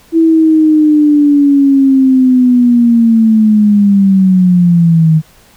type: linear sweep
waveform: sine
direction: down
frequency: 329.6 to 155.56 Hz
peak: -4 dBFS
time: 0.12-5.22 s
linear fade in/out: 50 ms
effects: pink hiss -44 dBFS RMS until 5.56 s